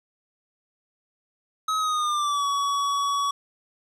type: tone with pitch glide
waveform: square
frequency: 1275 to 1129.4 Hz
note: D#6 to C#6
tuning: +42 to +32 cents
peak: -23 dBFS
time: 1.68-3.31 s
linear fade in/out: 5 ms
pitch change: -210 cents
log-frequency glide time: 1.79-2.46 s
effects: low-pass 8000 Hz 12 dB/octave + 10-bit